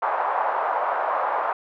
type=band-pass noise; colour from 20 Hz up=white; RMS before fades=-24 dBFS; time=0.02-1.53 s; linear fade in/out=5 ms; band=630 to 1100 Hz; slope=24 dB/octave; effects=none